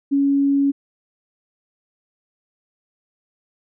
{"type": "tone", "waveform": "sine", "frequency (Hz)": 279.1, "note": "C#4", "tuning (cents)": 12, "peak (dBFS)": -14, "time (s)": [0.11, 0.72], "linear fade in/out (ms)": 20, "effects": []}